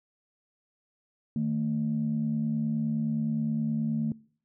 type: tone pair together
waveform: sine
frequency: 154.5 / 224.1 Hz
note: D#3 / A3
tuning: -12 / +32 cents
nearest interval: tritone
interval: 644 cents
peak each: -30 / -26 dBFS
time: 1.36-4.12 s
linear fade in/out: 2 ms
effects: noise-tail reverb RT60 0.5 s tail -23 dB re dry + tanh soft clip ceiling -19 dBFS